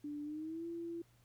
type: tone with pitch glide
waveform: sine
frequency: 293.7 to 337.4 Hz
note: D4 to E4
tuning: 0 to +40 cents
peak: -40 dBFS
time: 0.04-1.02 s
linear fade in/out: 5 ms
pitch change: +240 cents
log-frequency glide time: 0.23-0.66 s
effects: added 119 Hz sine -67 dBFS peak until 1.24 s + pink hiss -72 dBFS RMS until 1.24 s